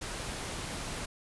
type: noise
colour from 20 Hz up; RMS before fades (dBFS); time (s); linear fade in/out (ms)
pink; -38; 0.01-1.06; 10
effects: resampled to 24000 Hz